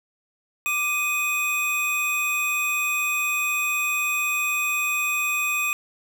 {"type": "tone pair together", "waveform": "square", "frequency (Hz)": [1182.6, 2502], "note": ["D6", "D#7"], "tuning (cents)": [12, 9], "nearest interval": "octave + minor second", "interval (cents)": 1297, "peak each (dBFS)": [-31, -23], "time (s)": [0.66, 5.73], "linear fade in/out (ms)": 0, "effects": []}